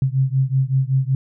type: beating tone pair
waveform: sine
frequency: 130.81 / 136.11 Hz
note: C3 / C#3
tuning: 0 / -31 cents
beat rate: 5.3 Hz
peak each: -18 / -19 dBFS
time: 0.02-1.15 s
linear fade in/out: 2 ms
effects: none